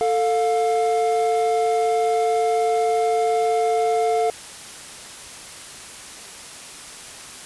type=tone pair together; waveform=triangle; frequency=444.1 / 706 Hz; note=A4 / F5; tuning=+16 / +19 cents; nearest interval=minor sixth; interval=803 cents; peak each=-18 dBFS; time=0.01-4.3 s; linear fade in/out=0 ms; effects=white hiss -38 dBFS RMS until 7.45 s + resampled to 24000 Hz